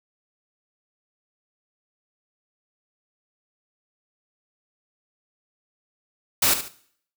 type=noise with echo; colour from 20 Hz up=white; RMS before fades=-19 dBFS; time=6.42-6.54 s; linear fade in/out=5 ms; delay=72 ms; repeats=2; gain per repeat=-10 dB; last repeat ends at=6.684 s; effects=noise-tail reverb RT60 0.6 s tail -17 dB re dry